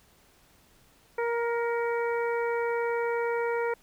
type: harmonic tone with a mistuned harmonic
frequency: 469.6 Hz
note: A#4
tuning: 13 cents sharp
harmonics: 1 / 2 / 3 / 4 / 5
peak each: -27 / -33 / -37 / -39 / -41 dBFS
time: 1.18-3.74 s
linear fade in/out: 5 ms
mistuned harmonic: 5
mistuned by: -48 cents
effects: pink hiss -61 dBFS RMS until 3.82 s